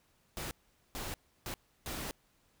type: noise bursts at uneven times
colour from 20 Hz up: pink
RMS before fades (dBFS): -40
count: 4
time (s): 0.37-0.51 / 0.95-1.14 / 1.46-1.54 / 1.86-2.11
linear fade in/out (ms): 0
effects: pink hiss -71 dBFS RMS until 2.6 s